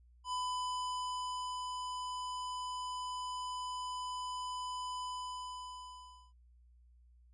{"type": "tone with ADSR envelope", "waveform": "square", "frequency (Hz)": 1001, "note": "B5", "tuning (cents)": 23, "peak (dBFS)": -35, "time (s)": [0.24, 6.33], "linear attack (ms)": 84, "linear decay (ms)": 1300, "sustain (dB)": -4, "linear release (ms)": 1300, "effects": ["added 60 Hz sine -60 dBFS peak until 7.33 s", "resampled to 22050 Hz"]}